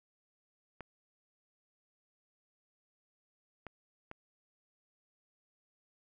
clicks, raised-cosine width 0.5 ms, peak -29 dBFS, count 3, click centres 0.807 / 3.667 / 4.114 s, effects none

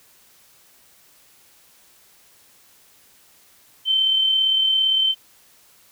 sine tone with amplitude modulation, 3094 Hz, G7, 23 cents flat, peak -14 dBFS, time 3.85-5.15 s, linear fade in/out 50 ms, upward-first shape sine, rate 37.6 Hz, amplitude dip 35%, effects white hiss -54 dBFS RMS until 5.91 s

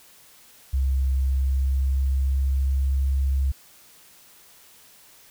sine tone with pitch glide, 66.5 to 67.7 Hz, C2 to C#2, +29 to -40 cents, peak -19 dBFS, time 0.73-3.52 s, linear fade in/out 10 ms, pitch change +31 cents, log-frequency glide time 1.22-3.09 s, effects white hiss -52 dBFS RMS until 5.3 s

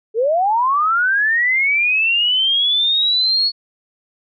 sine linear sweep, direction up, 420 to 4396 Hz, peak -13 dBFS, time 0.14-3.52 s, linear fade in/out 50 ms, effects none

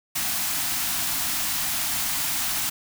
white band-stop noise, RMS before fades -26 dBFS, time 0.15-2.7 s, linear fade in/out 10 ms, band 330 to 640 Hz, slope 96 dB/octave, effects none

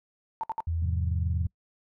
sine tone bursts, 898 Hz, A5, 35 cents sharp, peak -27 dBFS, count 3, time 0.41-0.604 s, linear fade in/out 0 ms, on 24 ms, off 61 ms
sine tone, 82.8 Hz, E2, 8 cents sharp, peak -26 dBFS, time 0.67-1.47 s, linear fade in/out 5 ms
sine chord, F minor, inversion first, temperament equal, 103.83 / 130.81 / 174.61 Hz, Ab2 / C3 / F3, 0 / 0 / 0 cents, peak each -33 / -36 / -39 dBFS, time 0.82-1.47 s, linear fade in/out 5 ms
effects noise-tail reverb RT60 0.1 s tail -24 dB re dry

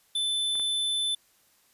square tone, 3520 Hz, A7, in tune, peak -26 dBFS, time 0.15-1.15 s, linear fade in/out 5 ms
clicks, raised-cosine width 0.5 ms, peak -31 / -29 dBFS, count 2, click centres 0.554 / 0.597 s
effects white hiss -64 dBFS RMS until 1.73 s + resampled to 32000 Hz

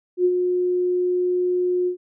sine tone with ADSR envelope, 360.1 Hz, F#4, 47 cents flat, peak -13 dBFS, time 0.17-1.97 s, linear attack 78 ms, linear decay 57 ms, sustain -5 dB, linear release 99 ms, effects none

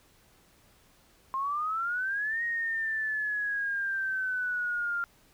sine exponential two-way sweep, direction up then down, 1055 to 1879 to 1390 Hz, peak -28 dBFS, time 1.34-5.04 s, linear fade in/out 0 ms, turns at 2.43 s, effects pink hiss -62 dBFS RMS until 5.33 s

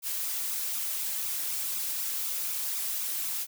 blue noise with flanger, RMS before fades -32 dBFS, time 0.02-3.47 s, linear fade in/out 50 ms, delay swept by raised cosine 0.79 to 3.79 ms, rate 4 Hz, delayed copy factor +0.75, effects none

